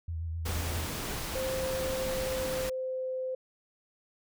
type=tone with vibrato; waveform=sine; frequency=82.2 Hz; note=E2; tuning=4 cents flat; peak=-32 dBFS; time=0.08-0.86 s; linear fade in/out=5 ms; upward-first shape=sine; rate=7.7 Hz; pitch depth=43 cents each way
type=noise; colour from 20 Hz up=pink; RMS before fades=-36 dBFS; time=0.45-2.7 s; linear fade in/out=10 ms
type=tone with pitch glide; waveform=sine; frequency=523.3 to 516.4 Hz; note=C5 to C5; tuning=0 to -23 cents; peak=-31 dBFS; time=1.35-3.35 s; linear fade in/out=5 ms; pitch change=-23 cents; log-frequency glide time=1.62-3.1 s
effects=none